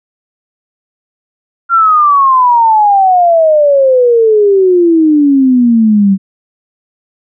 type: exponential sweep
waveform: sine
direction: down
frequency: 1390 to 190 Hz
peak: -4 dBFS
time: 1.69-6.18 s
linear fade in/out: 50 ms
effects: none